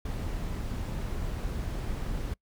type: noise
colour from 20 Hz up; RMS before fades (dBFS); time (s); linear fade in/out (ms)
brown; -33; 0.05-2.34; 5
effects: noise-tail reverb RT60 0.1 s tail -25 dB re dry